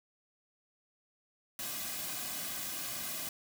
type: noise with comb filter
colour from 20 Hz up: white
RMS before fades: -39 dBFS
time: 1.59-3.29 s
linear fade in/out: 2 ms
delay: 2.2 ms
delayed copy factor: -0.7
effects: none